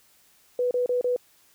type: tone bursts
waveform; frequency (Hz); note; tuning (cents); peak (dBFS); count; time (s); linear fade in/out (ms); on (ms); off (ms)
sine; 493.9; B4; 0; -21; 4; 0.59-1.163; 2; 120; 31
effects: white hiss -60 dBFS RMS until 1.54 s